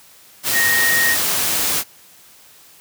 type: tone in noise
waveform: sine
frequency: 1864.7 Hz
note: A#6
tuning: in tune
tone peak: -15 dBFS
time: 0.52-1.17 s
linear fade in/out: 50 ms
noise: white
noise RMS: -19 dBFS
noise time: 0.43-1.84 s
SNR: +1 dB
effects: white hiss -47 dBFS RMS until 2.8 s + high-pass 60 Hz 12 dB/octave